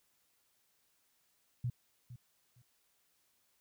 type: tone with echo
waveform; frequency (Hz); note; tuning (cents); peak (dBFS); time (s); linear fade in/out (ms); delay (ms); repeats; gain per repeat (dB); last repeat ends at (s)
sine; 122.2; B2; -18; -32; 1.64-1.7; 5; 460; 2; -14; 2.62
effects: white hiss -75 dBFS RMS until 3.6 s